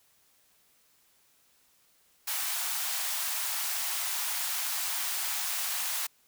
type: high-pass noise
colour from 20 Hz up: white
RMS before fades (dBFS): -32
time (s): 2.27-6.07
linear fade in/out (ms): 10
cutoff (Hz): 680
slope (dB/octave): 48
effects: white hiss -66 dBFS RMS until 6.27 s